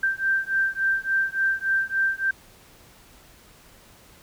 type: beating tone pair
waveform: sine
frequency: 1568 / 1571.5 Hz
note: G6 / G6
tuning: 0 / +4 cents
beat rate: 3.5 Hz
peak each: -24 dBFS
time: 0.03-2.31 s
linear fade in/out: 5 ms
effects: pink hiss -52 dBFS RMS until 4.22 s